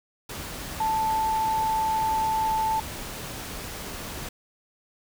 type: tone in noise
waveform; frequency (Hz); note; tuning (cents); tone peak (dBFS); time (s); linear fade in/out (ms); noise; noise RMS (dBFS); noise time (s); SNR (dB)
sine; 880; A5; 0; -22; 0.8-2.8; 5; pink; -36; 0.29-4.29; +11
effects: none